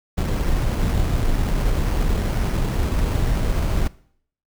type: noise with sample-and-hold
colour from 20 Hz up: brown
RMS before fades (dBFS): -20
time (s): 0.17-3.88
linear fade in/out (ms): 10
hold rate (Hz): 3675
effects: noise-tail reverb RT60 0.6 s tail -20 dB re dry